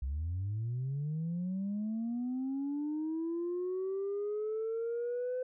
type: linear sweep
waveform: sine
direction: up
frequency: 63 to 510 Hz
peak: -31 dBFS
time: 0.02-5.43 s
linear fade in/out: 5 ms
effects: tanh soft clip ceiling -30 dBFS